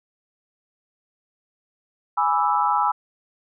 sine chord, E dominant seventh, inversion first, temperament equal, 830.6 / 987.8 / 1174.7 / 1318.5 Hz, G#5 / B5 / D6 / E6, 0 / 0 / 0 / 0 cents, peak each -22 / -22 / -28 / -23 dBFS, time 2.17-2.92 s, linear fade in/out 10 ms, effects none

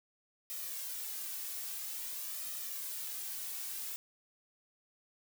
blue noise with flanger, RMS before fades -41 dBFS, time 0.5-3.96 s, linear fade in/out 0 ms, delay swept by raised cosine 1.6 to 2.7 ms, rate 0.5 Hz, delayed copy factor +0.55, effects none

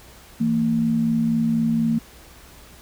sine tone pair together, 164.81 / 228.9 Hz, E3 / A#3, 0 / -31 cents, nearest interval tritone, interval 569 cents, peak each -25 / -18 dBFS, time 0.4-1.99 s, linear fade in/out 10 ms, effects added 60 Hz sine -50 dBFS peak until 2.81 s + pink hiss -47 dBFS RMS until 2.81 s

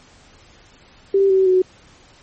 sine tone with pitch steps, 392 / 381.1 / 370.4 Hz, G4 / G4 / F#4, 0 / -49 / +2 cents, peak -11 dBFS, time 1.14-1.62 s, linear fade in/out 5 ms, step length 160 ms, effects pink hiss -49 dBFS RMS until 2.22 s + MP3 32 kbps

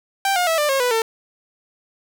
sawtooth tone with pitch steps, 784 / 714.8 / 651.7 / 594.2 / 541.7 / 493.9 / 450.3 Hz, G5 / F5 / E5 / D5 / C#5 / B4 / A4, 0 / +40 / -20 / +20 / -40 / 0 / +40 cents, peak -13 dBFS, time 0.25-1.02 s, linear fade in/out 2 ms, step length 110 ms, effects none

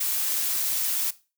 blue noise, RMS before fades -26 dBFS, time 0-1.11 s, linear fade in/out 10 ms, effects noise-tail reverb RT60 0.3 s tail -17 dB re dry

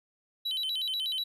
triangle tone with vibrato, 3469 Hz, A7, 25 cents flat, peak -28 dBFS, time 0.45-1.24 s, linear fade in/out 10 ms, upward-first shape square, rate 8.2 Hz, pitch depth 210 cents each way, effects none

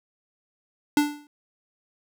square tone with exponential decay, 293.7 Hz, D4, in tune, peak -15 dBFS, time 0.97-1.27 s, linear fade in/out 2 ms, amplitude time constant 64 ms, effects none

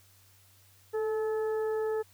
harmonic tone with a mistuned harmonic, 431.3 Hz, A4, 35 cents flat, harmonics 1 / 2 / 3 / 4, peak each -28 / -41 / -46 / -47 dBFS, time 0.93-2.03 s, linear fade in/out 20 ms, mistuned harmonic 1, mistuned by +25 cents, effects added 96 Hz sine -62 dBFS peak until 2.13 s + white hiss -62 dBFS RMS until 2.13 s

